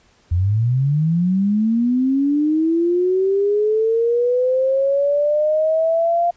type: linear sweep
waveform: sine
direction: up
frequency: 82.7 to 697 Hz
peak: -14 dBFS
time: 0.31-6.31 s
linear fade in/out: 10 ms
effects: pink hiss -56 dBFS RMS until 6.36 s + resampled to 16000 Hz